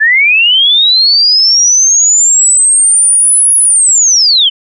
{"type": "linear two-way sweep", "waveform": "sine", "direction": "up then down", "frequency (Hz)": [1700, 10530, 2959], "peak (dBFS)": -4, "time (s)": [0, 4.5], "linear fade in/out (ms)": 20, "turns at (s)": 3.56, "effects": []}